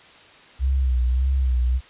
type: tone with vibrato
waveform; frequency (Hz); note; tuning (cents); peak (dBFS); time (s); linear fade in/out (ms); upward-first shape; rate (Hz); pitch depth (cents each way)
sine; 64; C2; -38; -17; 0.59-1.81; 50; sine; 1.7; 77
effects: white hiss -48 dBFS RMS until 1.89 s + resampled to 8000 Hz